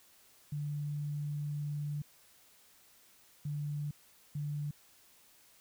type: tone bursts at uneven times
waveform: sine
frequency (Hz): 146.83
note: D3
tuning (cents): 0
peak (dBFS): -34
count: 3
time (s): 0.52-2.02 / 3.45-3.91 / 4.35-4.71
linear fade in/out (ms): 5
effects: white hiss -63 dBFS RMS until 5.6 s